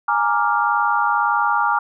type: chord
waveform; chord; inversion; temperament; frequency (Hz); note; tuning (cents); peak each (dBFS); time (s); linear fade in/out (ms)
sine; Bb dominant seventh; third; equal; 830.6 / 932.3 / 1174.7 / 1396.9; Ab5 / Bb5 / D6 / F6; 0 / 0 / 0 / 0; -21; 0.08-1.79; 5
effects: none